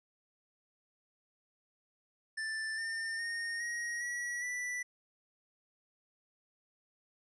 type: tone with pitch steps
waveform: square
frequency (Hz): 1767 / 1806.2 / 1846.3 / 1887.3 / 1929.2 / 1972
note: A6 / A6 / A#6 / A#6 / B6 / B6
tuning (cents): +7 / +45 / -17 / +21 / -41 / -3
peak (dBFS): -36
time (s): 2.37-4.83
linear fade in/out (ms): 10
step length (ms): 410
effects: resampled to 22050 Hz